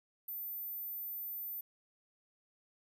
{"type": "tone", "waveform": "sine", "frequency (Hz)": 14080, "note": "A9", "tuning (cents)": 0, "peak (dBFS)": -39, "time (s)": [0.28, 1.61], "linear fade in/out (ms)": 5, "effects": []}